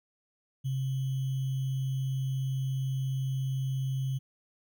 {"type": "tone with sample-and-hold", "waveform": "sine", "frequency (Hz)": 132.9, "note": "C3", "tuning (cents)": 27, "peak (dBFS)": -28, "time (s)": [0.64, 4.19], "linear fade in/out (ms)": 20, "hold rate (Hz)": 3150, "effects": []}